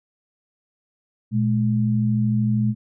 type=tone pair together; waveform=sine; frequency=119 / 212 Hz; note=A#2 / G#3; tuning=+36 / +36 cents; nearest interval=minor seventh; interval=1000 cents; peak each=-20 dBFS; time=1.31-2.75 s; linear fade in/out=50 ms; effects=none